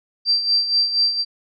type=tone with tremolo; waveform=sine; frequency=4699 Hz; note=D8; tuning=in tune; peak=-13 dBFS; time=0.25-1.25 s; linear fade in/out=50 ms; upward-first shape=sine; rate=4.2 Hz; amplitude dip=65%; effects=none